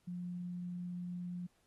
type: tone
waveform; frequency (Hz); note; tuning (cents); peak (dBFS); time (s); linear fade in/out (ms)
sine; 177.3; F3; +26; -39; 0.07-1.47; 10
effects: pink hiss -75 dBFS RMS until 1.66 s + AAC 32 kbps